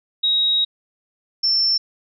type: tone pair in turn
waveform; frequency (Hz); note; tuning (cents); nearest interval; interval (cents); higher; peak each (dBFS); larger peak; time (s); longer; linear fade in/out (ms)
sine; 3800 / 5374; A#7 / E8; +33 / +33; tritone; 600; second; -15; neither; 0.23-0.65 / 1.43-1.78; first; 10
effects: none